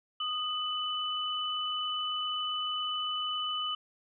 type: tone pair together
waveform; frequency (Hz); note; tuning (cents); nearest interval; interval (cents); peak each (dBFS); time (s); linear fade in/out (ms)
sine; 1239.3 / 2994; D#6 / F#7; -7 / +20; octave + minor third; 1527; -35 / -32; 0.2-3.75; 5
effects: none